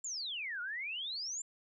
sine exponential two-way sweep, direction down then up, 7440 to 1394 to 7440 Hz, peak -37 dBFS, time 0.04-1.42 s, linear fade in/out 5 ms, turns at 0.61 s, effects none

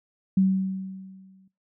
sine tone with exponential decay, 190.3 Hz, F#3, 49 cents sharp, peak -15 dBFS, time 0.37-1.48 s, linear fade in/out 5 ms, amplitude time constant 240 ms, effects noise-tail reverb RT60 0.3 s tail -22 dB re dry

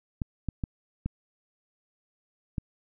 clicks, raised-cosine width 5 ms, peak -17 dBFS, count 5, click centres 0.218 / 0.487 / 0.638 / 1.06 / 2.582 s, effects none

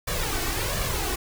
pink noise with flanger, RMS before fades -27 dBFS, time 0.07-1.16 s, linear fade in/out 10 ms, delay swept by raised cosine 1.7 to 2.7 ms, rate 1.4 Hz, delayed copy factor +0.7, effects none

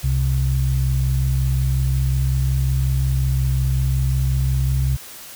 sine tone pair together, 65.31 / 130.81 Hz, C2 / C3, -3 / 0 cents, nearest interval octave, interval 1203 cents, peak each -18 dBFS, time 0.03-4.97 s, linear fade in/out 20 ms, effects tanh soft clip ceiling -8 dBFS + white hiss -38 dBFS RMS until 5.35 s

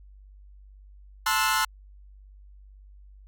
sawtooth chord, F# half-diminished seventh, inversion first, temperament equal with one note detuned, 880 / 1046.5 / 1318.5 / 1453.7 Hz, A5 / C6 / E6 / F#6, 0 / 0 / 0 / -31 cents, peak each -24 dBFS, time 1.26-1.65 s, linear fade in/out 5 ms, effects added 49 Hz sine -47 dBFS peak until 3.27 s

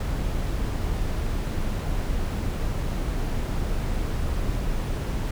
brown noise, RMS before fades -26 dBFS, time 0-5.31 s, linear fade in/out 5 ms, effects none

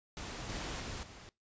pink noise with level steps, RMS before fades -43 / -40 / -42 / -52 dBFS, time 0.17-1.29 s, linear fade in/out 0 ms, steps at 0.49 / 0.8 / 1.03 s, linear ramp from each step 2 ms, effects noise-tail reverb RT60 0.2 s tail -22 dB re dry + resampled to 16000 Hz

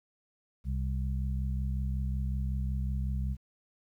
harmonic tone, 65.41 Hz, C2, in tune, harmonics 1 / 2 / 3, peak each -30 / -36 / -40 dBFS, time 0.64-3.37 s, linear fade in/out 50 ms, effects 11-bit

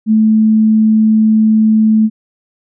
sine tone, 218.1 Hz, A3, 15 cents flat, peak -6 dBFS, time 0.06-2.1 s, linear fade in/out 50 ms, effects none

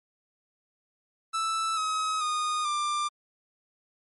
45% pulse tone with pitch steps, 1318.5 / 1273.6 / 1230.2 / 1188.3 Hz, E6 / D#6 / D#6 / D6, 0 / +40 / -20 / +20 cents, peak -26 dBFS, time 1.33-3.09 s, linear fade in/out 20 ms, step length 440 ms, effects MP3 48 kbps

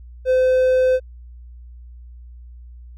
triangle tone, 513 Hz, C5, 34 cents flat, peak -11 dBFS, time 0.25-1 s, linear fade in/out 50 ms, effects added 60 Hz sine -37 dBFS peak until 2.97 s

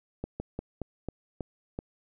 slowing click train, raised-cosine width 2 ms, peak -20 dBFS, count 7, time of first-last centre 0.24-1.789 s, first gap 160 ms, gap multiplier 1.19, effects none

